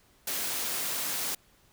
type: high-pass noise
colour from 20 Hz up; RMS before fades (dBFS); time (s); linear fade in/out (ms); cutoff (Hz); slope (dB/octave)
white; -32; 0.27-1.35; 5; 150; 12
effects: pink hiss -63 dBFS RMS until 1.72 s